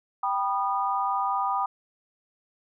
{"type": "chord", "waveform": "sine", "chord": "G augmented", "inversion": "none", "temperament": "just", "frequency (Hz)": [784, 980, 1225], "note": ["G5", "B5", "D#6"], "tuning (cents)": [0, -14, -27], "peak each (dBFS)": -28, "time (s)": [0.23, 1.66], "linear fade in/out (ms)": 5, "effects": []}